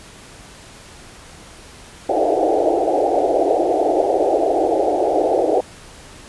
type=band-pass noise; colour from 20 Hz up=white; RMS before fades=-17 dBFS; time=2.09-5.61 s; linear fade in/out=5 ms; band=300 to 790 Hz; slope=96 dB/octave; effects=pink hiss -41 dBFS RMS until 6.28 s + resampled to 24000 Hz